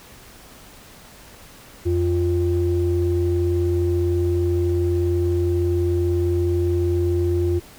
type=tone pair together; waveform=sine; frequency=87.3 / 349.2 Hz; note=F2 / F4; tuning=0 / 0 cents; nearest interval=2 octaves; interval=2400 cents; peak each=-19 dBFS; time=1.85-7.6 s; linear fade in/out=20 ms; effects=tanh soft clip ceiling -11 dBFS + pink hiss -45 dBFS RMS until 7.78 s